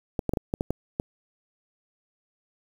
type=clicks; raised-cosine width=2 ms; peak=-12 dBFS; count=8; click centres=0.192 / 0.293 / 0.336 / 0.372 / 0.539 / 0.609 / 0.706 / 0.999 s; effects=7-bit